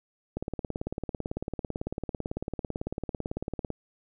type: click train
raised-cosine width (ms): 2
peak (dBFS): -18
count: 61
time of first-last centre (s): 0.37-3.703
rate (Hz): 18
effects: none